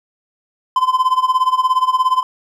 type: tone with tremolo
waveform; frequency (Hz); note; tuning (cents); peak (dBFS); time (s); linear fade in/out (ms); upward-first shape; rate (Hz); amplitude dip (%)
triangle; 1025; C6; -36; -7; 0.76-2.23; 2; sine; 17; 85
effects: none